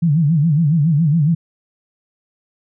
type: tone with vibrato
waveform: sine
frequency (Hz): 155.56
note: D#3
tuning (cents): 0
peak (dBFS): -11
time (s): 0.02-1.35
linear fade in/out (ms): 10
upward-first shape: sine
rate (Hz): 7.2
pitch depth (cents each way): 170
effects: none